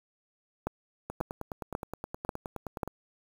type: two click trains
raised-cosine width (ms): 1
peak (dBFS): -22 / -16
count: 18 / 5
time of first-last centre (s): 1.1-2.876 / 0.67-2.832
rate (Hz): 9.57 / 1.85
effects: 7-bit